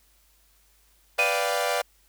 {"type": "chord", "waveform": "sawtooth", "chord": "G dominant seventh", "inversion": "first", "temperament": "equal", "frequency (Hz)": [493.9, 587.3, 698.5, 784], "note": ["B4", "D5", "F5", "G5"], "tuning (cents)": [0, 0, 0, 0], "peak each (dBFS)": [-26, -24, -25, -28], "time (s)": [1.18, 1.82], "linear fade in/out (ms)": 10}
{"type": "tone with exponential decay", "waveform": "sine", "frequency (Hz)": 2489, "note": "D#7", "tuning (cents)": 0, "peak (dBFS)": -18, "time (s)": [1.19, 1.65], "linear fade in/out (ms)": 2, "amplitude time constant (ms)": 100}
{"effects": ["added 50 Hz sine -63 dBFS peak until 2.08 s", "white hiss -63 dBFS RMS until 2.08 s"]}